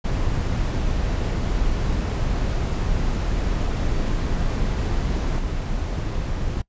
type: noise with level steps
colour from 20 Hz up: brown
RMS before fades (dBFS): -22 / -25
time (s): 0.04-6.62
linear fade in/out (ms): 10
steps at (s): 5.39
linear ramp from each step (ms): 2
effects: noise-tail reverb RT60 0.1 s tail -22 dB re dry + resampled to 16000 Hz